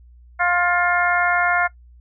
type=harmonic tone with a mistuned harmonic; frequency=352.3 Hz; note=F4; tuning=15 cents sharp; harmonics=2 / 3 / 4 / 5 / 6; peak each=-21 / -25 / -20 / -24 / -24 dBFS; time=0.39-1.68 s; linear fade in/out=20 ms; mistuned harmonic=6; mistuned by=+15 cents; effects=noise-tail reverb RT60 0.1 s tail -19 dB re dry + added 60 Hz sine -44 dBFS peak until 2 s